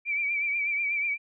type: tone with vibrato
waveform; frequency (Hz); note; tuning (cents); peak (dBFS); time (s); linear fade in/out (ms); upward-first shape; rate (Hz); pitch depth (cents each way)
sine; 2325; D7; -18; -25; 0.05-1.18; 50; triangle; 8.2; 64
effects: none